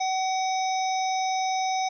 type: harmonic tone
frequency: 755 Hz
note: F#5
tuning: 35 cents sharp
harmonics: 1 / 3 / 5 / 7 / 8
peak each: -24 / -35 / -38 / -38 / -38 dBFS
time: 0-1.89 s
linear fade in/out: 10 ms
effects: none